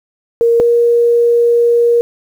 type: tone pair in turn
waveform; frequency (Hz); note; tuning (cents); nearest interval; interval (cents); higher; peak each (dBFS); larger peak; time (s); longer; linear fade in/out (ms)
sine; 466.2 / 472.4; A#4 / A#4; 0 / +23; unison; 23; second; -7; neither; 0.41-0.6 / 0.6-2.01; second; 0
effects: 7-bit